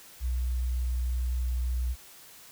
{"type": "tone", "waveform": "sine", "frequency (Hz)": 61.74, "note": "B1", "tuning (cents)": 0, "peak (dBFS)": -26, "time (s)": [0.2, 1.96], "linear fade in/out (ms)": 50, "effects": ["white hiss -51 dBFS RMS until 2.51 s"]}